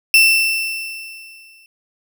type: tone with exponential decay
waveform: 35% pulse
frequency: 2678 Hz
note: E7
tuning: 27 cents sharp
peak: -5 dBFS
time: 0.14-1.66 s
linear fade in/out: 1 ms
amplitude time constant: 330 ms
effects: none